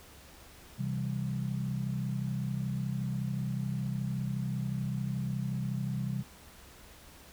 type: chord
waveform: sine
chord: C major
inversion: none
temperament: equal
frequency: 130.81 / 164.81 / 196 Hz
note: C3 / E3 / G3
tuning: 0 / 0 / 0 cents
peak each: -33 / -38 / -36 dBFS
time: 0.78-6.23 s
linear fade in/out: 20 ms
effects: added 68 Hz sine -58 dBFS peak until 7.32 s + pink hiss -54 dBFS RMS until 7.32 s